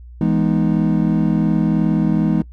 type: chord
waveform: triangle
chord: E major seventh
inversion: none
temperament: equal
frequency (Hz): 164.81 / 207.7 / 246.9 / 311.1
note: E3 / G#3 / B3 / D#4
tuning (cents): 0 / 0 / 0 / 0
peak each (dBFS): -16 / -16 / -20 / -19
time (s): 0.21-2.42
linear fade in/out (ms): 2
effects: noise-tail reverb RT60 0.1 s tail -22 dB re dry + added 60 Hz sine -35 dBFS peak until 2.52 s